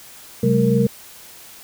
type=tone cluster; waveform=sine; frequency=131.9 / 190.9 / 214.6 / 464.5 Hz; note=C3 / G3 / A3 / A#4; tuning=+14 / -46 / -43 / -6 cents; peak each=-19 dBFS; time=0.43-0.87 s; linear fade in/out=5 ms; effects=white hiss -42 dBFS RMS until 1.63 s